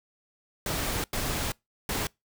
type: noise bursts at uneven times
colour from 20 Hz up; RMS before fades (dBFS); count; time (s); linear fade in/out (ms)
pink; -30; 3; 0.66-1.04 / 1.13-1.52 / 1.89-2.07; 2
effects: noise-tail reverb RT60 0.2 s tail -25 dB re dry